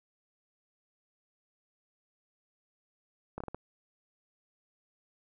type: slowing click train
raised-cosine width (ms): 1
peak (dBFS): -24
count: 5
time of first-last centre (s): 3.38-3.546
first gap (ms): 24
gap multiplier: 1.38
effects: none